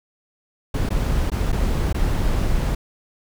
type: noise with dropouts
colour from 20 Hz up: brown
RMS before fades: -20 dBFS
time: 0.74-2.75 s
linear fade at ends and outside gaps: 5 ms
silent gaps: 0.891-0.904 / 1.301-1.317 / 1.519-1.526 / 1.928-1.944 s
effects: none